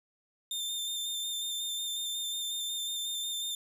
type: tone with vibrato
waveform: sawtooth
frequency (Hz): 3596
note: A7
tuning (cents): +37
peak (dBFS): -30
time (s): 0.51-3.55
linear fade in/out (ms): 2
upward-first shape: square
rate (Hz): 5.5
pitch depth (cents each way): 15
effects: none